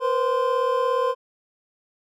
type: tone cluster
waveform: triangle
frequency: 481.9 / 519 / 1038 Hz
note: B4 / C5 / C6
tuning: -43 / -14 / -14 cents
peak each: -22 dBFS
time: 0-1.15 s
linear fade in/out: 50 ms
effects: none